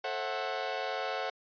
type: chord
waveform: sawtooth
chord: F# half-diminished seventh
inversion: first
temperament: equal with one note detuned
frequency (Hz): 440 / 534.6 / 659.3 / 740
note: A4 / C5 / E5 / F#5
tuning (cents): 0 / +37 / 0 / 0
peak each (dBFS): -36 / -34 / -36 / -32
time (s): 0.04-1.3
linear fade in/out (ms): 5
effects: resampled to 11025 Hz